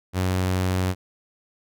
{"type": "tone", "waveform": "sawtooth", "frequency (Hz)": 92.5, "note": "F#2", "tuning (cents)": 0, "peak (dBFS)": -17, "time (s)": [0.13, 0.95], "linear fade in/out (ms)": 50, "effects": []}